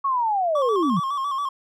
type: linear sweep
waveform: sine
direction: down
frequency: 1124 to 150 Hz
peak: -19 dBFS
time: 0.04-1 s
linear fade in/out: 10 ms
type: tone with vibrato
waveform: triangle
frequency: 1108.7 Hz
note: C#6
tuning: in tune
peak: -21 dBFS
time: 0.55-1.49 s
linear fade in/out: 5 ms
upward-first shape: square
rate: 7.2 Hz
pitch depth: 59 cents each way
effects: none